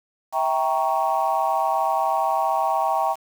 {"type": "chord", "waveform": "sine", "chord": "E diminished seventh", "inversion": "none", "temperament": "equal with one note detuned", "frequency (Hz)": [651.3, 784, 932.3, 1108.7], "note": ["E5", "G5", "Bb5", "Db6"], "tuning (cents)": [-21, 0, 0, 0], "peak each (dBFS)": [-25, -22, -24, -26], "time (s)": [0.32, 3.16], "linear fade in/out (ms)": 50, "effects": ["tanh soft clip ceiling -10 dBFS", "7-bit"]}